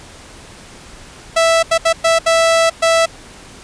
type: tone bursts at uneven times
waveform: sawtooth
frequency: 659.3 Hz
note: E5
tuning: in tune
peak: -6 dBFS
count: 6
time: 1.36-1.63 / 1.71-1.78 / 1.85-1.93 / 2.04-2.19 / 2.26-2.7 / 2.82-3.06 s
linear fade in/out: 10 ms
effects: pink hiss -38 dBFS RMS until 3.63 s + resampled to 22050 Hz